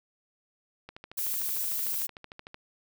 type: click train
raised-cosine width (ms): 0.3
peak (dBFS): -27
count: 23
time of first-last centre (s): 0.89-2.544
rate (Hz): 13.3
type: noise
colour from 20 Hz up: violet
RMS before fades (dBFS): -31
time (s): 1.17-2.07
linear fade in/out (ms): 10
effects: none